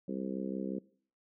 harmonic tone, 65.6 Hz, C2, 5 cents sharp, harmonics 3 / 4 / 5 / 6 / 7 / 8, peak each -38 / -40 / -42 / -44 / -45 / -46 dBFS, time 0.08-0.79 s, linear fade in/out 5 ms, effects noise-tail reverb RT60 0.5 s tail -21 dB re dry

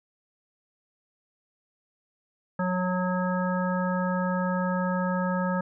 harmonic tone, 182.6 Hz, F#3, 23 cents flat, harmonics 1 / 3 / 5 / 7 / 9, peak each -26 / -31 / -33 / -34 / -36 dBFS, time 2.59-5.61 s, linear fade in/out 5 ms, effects none

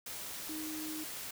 sine tone in noise, 311.1 Hz, D#4, in tune, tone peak -40 dBFS, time 0.49-1.04 s, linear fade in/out 5 ms, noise white, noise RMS -43 dBFS, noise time 0.06-1.31 s, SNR 0 dB, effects none

